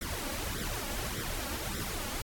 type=noise with flanger; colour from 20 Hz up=pink; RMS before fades=-36 dBFS; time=0.01-2.22 s; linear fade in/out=5 ms; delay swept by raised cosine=0.53 to 3.63 ms; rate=1.7 Hz; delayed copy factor=+0.8; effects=AAC 64 kbps

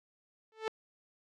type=tone with exponential growth; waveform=sawtooth; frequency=440 Hz; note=A4; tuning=in tune; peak=-25 dBFS; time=0.52-0.68 s; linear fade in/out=1 ms; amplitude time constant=34 ms; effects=low-pass 4000 Hz 12 dB/octave

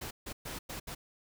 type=noise bursts at uneven times; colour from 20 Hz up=pink; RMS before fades=-41 dBFS; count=5; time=0.01-0.11 / 0.26-0.33 / 0.45-0.59 / 0.69-0.8 / 0.87-0.95 s; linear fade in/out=10 ms; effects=none

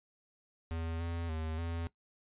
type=tone with pitch steps; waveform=square; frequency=82.2 / 84.3 / 79.5 / 83.8 Hz; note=E2 / E2 / D#2 / E2; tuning=-4 / +39 / +38 / +29 cents; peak=-36 dBFS; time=0.71-1.87 s; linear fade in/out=0 ms; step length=290 ms; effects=noise-tail reverb RT60 0.1 s tail -18 dB re dry + resampled to 8000 Hz

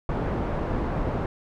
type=low-pass noise; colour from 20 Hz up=pink; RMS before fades=-27 dBFS; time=0.09-1.26 s; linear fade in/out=2 ms; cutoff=940 Hz; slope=12 dB/octave; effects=none

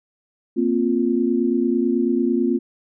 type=chord; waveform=sine; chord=Bb suspended second; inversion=none; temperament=just; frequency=233.1 / 262.2 / 349.6 Hz; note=Bb3 / C4 / F4; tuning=0 / +4 / +2 cents; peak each=-21 dBFS; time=0.56-2.59 s; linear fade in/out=20 ms; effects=none

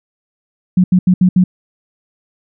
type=tone bursts at uneven times; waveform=sine; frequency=182.4 Hz; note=F#3; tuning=24 cents flat; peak=-6 dBFS; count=5; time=0.77-0.84 / 0.92-0.99 / 1.07-1.14 / 1.21-1.29 / 1.36-1.44 s; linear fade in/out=5 ms; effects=none

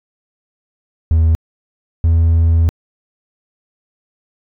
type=tone pair in turn; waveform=triangle; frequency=80.8 / 82.64 Hz; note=E2 / E2; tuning=-34 / +5 cents; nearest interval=unison; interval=39 cents; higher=second; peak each=-6 / -6 dBFS; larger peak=neither; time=1.11-1.35 / 2.04-2.69 s; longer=second; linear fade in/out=0 ms; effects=tanh soft clip ceiling -2 dBFS

